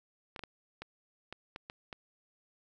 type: clicks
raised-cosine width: 0.3 ms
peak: -26 dBFS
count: 8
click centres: 0.362 / 0.393 / 0.437 / 0.82 / 1.326 / 1.561 / 1.699 / 1.928 s
effects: none